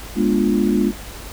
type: chord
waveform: sine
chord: G# diminished seventh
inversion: none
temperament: equal with one note detuned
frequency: 207.7 / 242.3 / 293.7 / 349.2 Hz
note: G#3 / B3 / D4 / F4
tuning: 0 / -33 / 0 / 0 cents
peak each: -18 / -20 / -21 / -21 dBFS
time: 0.15-0.93 s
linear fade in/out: 50 ms
effects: added 51 Hz sine -36 dBFS peak until 1.32 s + pink hiss -36 dBFS RMS until 1.32 s